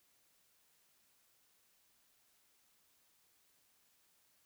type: silence
effects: white hiss -73 dBFS RMS until 4.45 s